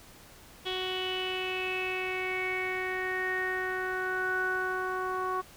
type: tone with low-pass filter sweep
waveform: sawtooth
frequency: 371.4 Hz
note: F#4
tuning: 7 cents sharp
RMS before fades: -32 dBFS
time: 0.65-5.42 s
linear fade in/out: 20 ms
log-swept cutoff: 3300 to 1200 Hz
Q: 8.8
effects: pink hiss -53 dBFS RMS until 5.56 s